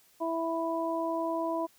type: harmonic tone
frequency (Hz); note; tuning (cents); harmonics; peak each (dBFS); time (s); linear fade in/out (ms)
329.6; E4; 0; 1 / 2 / 3; -33 / -32 / -34; 0.2-1.67; 20
effects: white hiss -63 dBFS RMS until 1.78 s